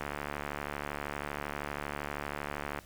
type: click train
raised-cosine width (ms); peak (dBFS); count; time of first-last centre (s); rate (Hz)
0.5; -20; 203; 0.01-2.789; 72.7
effects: pink hiss -56 dBFS RMS until 2.85 s